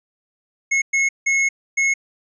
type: tone bursts at uneven times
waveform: square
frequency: 2176 Hz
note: C#7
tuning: 33 cents flat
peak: -16 dBFS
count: 4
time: 0.71-0.82 / 0.93-1.09 / 1.26-1.49 / 1.77-1.94 s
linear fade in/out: 10 ms
effects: resampled to 16000 Hz